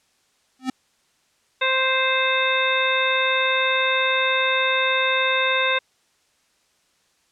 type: tone with exponential growth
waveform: square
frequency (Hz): 259.2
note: C4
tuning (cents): -16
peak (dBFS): -19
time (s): 0.59-0.7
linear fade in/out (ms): 5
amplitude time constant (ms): 23
type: harmonic tone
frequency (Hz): 523.3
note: C5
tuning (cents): 0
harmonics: 1 / 2 / 3 / 4 / 5 / 7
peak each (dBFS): -25 / -25 / -25 / -25 / -25 / -25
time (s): 1.61-5.79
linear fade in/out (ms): 10
effects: white hiss -64 dBFS RMS until 7.31 s + low-pass 8000 Hz 12 dB/octave